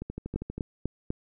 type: two click trains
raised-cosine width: 3 ms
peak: -16 / -22 dBFS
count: 4 / 8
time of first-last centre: 0.36-1.104 / 0.02-0.58 s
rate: 4.03 / 12.5 Hz
effects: none